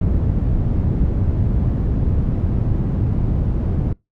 white low-pass noise, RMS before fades -18 dBFS, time 0.01-3.93 s, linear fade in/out 5 ms, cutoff 120 Hz, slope 12 dB/octave, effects noise-tail reverb RT60 0.2 s tail -23 dB re dry

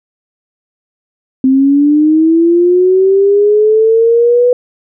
sine linear sweep, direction up, 259.5 to 495.6 Hz, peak -5 dBFS, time 1.44-4.53 s, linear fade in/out 2 ms, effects none

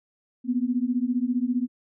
sine beating tone pair, 239.8 / 254.8 Hz, A#3 / C4, +49 / -46 cents, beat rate 15 Hz, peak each -25 dBFS, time 0.44-1.68 s, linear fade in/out 50 ms, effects none

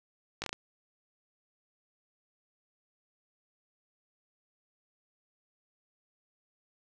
slowing click train, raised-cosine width 0.2 ms, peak -17 dBFS, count 5, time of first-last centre 0.42-0.53 s, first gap 19 ms, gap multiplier 1.25, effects none

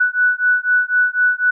sine beating tone pair, 1480 / 1484 Hz, F#6 / F#6, 0 / +5 cents, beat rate 4 Hz, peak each -16 dBFS, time 0-1.51 s, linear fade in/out 10 ms, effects none

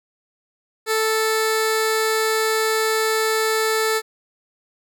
15% pulse tone with notch filter, 440 Hz, A4, in tune, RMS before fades -20 dBFS, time 0.86-4.02 s, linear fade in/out 50 ms, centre 990 Hz, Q 1.9, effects none

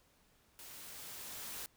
white noise with level ramp, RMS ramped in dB -52 to -44 dBFS, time 0.59-1.66 s, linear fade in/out 0 ms, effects pink hiss -70 dBFS RMS until 1.76 s

